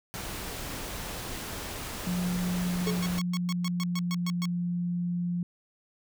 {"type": "noise", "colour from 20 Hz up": "pink", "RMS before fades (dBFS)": -37, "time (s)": [0.14, 3.19], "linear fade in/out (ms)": 0}
{"type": "tone with pitch glide", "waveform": "sine", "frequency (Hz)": [178.7, 175.12], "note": ["F3", "F3"], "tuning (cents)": [40, 5], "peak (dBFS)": -27, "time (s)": [2.07, 5.43], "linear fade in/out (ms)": 2, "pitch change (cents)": -35, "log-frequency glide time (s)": [2.56, 4.15]}
{"type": "tone with exponential decay", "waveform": "sine", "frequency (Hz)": 426.8, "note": "G#4", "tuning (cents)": 47, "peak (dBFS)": -26, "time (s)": [2.87, 3.09], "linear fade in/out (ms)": 1, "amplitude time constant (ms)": 47}
{"type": "tone bursts", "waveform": "10% pulse", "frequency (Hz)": 1101, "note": "C#6", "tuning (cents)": -12, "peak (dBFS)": -25, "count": 11, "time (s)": [2.87, 4.455], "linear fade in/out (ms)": 0, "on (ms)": 35, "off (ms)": 120}
{"effects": []}